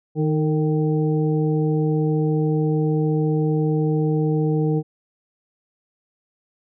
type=harmonic tone with a mistuned harmonic; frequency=155.56 Hz; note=D#3; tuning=in tune; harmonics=1 / 2 / 3 / 5; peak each=-19 / -24 / -24 / -35 dBFS; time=0.15-4.83 s; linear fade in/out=50 ms; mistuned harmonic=3; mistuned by=-35 cents; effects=none